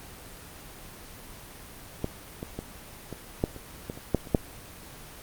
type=clicks; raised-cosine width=2 ms; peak=-14 / -20 / -19 / -23 / -10 / -25 / -20 / -27 / -8 / -28 / -6 dBFS; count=11; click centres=2.044 / 2.429 / 2.59 / 3.127 / 3.439 / 3.563 / 3.899 / 3.975 / 4.147 / 4.272 / 4.348 s; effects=pink hiss -45 dBFS RMS until 5.22 s + Opus 24 kbps

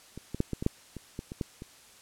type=clicks; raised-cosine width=3 ms; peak=-27 / -21 / -12 / -18 / -20 / -11 / -26 / -22 / -25 / -17 / -27 dBFS; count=11; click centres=0.176 / 0.346 / 0.404 / 0.533 / 0.625 / 0.664 / 0.967 / 1.191 / 1.319 / 1.412 / 1.621 s; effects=white hiss -55 dBFS RMS until 2.01 s + low-pass 10000 Hz 12 dB/octave

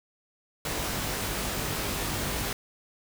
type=noise with comb filter; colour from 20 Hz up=pink; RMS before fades=-31 dBFS; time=0.65-2.53 s; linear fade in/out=2 ms; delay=20 ms; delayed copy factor=+0.65; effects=none

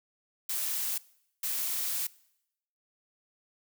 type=noise bursts at uneven times; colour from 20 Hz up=blue; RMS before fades=-32 dBFS; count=2; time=0.49-0.98 / 1.43-2.07 s; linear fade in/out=5 ms; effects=noise-tail reverb RT60 0.8 s tail -22 dB re dry

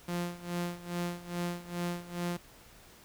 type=tone with tremolo; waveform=sawtooth; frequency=174.61 Hz; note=F3; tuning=in tune; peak=-27 dBFS; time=0.08-2.37 s; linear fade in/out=5 ms; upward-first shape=sine; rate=2.4 Hz; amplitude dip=85%; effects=pink hiss -56 dBFS RMS until 3.04 s

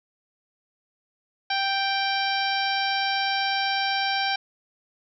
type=harmonic tone; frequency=784 Hz; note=G5; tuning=in tune; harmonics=1 / 2 / 3 / 4 / 5 / 6 / 7; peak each=-26 / -29 / -31 / -32 / -33 / -34 / -34 dBFS; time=1.5-4.36 s; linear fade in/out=5 ms; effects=none

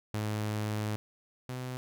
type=tone pair in turn; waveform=sawtooth; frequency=106.4 / 127.01 Hz; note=G#2 / B2; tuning=+42 / +49 cents; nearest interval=minor third; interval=307 cents; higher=second; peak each=-27 / -32 dBFS; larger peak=first; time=0.14-0.96 / 1.49-1.77 s; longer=first; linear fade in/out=0 ms; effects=none

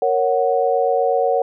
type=chord; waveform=sine; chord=F# major; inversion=first; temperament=equal; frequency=466.2 / 554.4 / 740 Hz; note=A#4 / C#5 / F#5; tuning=0 / 0 / 0 cents; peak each=-19 dBFS; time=0.02-1.42 s; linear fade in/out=2 ms; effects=none

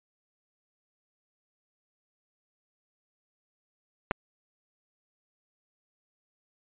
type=clicks; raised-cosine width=0.5 ms; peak=-10 / -18 dBFS; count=2; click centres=4.111 / 4.116 s; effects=resampled to 8000 Hz

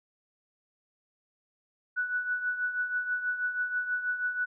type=tone with tremolo; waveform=sine; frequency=1480 Hz; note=F#6; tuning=in tune; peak=-25 dBFS; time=1.96-4.46 s; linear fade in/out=20 ms; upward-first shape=triangle; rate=6.2 Hz; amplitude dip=70%; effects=none

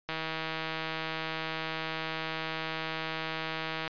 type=click train; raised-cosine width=0.3 ms; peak=-18 dBFS; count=607; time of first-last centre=0.09-3.877 s; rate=160 Hz; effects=resampled to 11025 Hz

